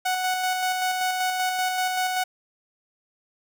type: tone with tremolo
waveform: sawtooth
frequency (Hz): 740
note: F#5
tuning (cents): 0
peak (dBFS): -18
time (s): 0.05-2.24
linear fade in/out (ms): 10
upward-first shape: square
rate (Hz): 5.2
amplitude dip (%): 30
effects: none